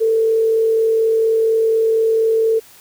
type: tone with frequency modulation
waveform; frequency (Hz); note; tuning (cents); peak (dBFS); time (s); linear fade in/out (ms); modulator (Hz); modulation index
sine; 447.6; A4; +30; -12; 0-2.6; 20; 44.2; 0.23
effects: white hiss -45 dBFS RMS until 2.8 s